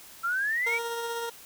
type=exponential sweep; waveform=sine; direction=up; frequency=1336 to 2355 Hz; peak=-25 dBFS; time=0.23-0.79 s; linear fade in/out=20 ms
type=tone with tremolo; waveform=20% pulse; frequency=466.2 Hz; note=A#4; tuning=in tune; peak=-25 dBFS; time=0.66-1.3 s; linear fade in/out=10 ms; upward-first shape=sine; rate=16 Hz; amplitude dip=25%
effects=white hiss -49 dBFS RMS until 1.45 s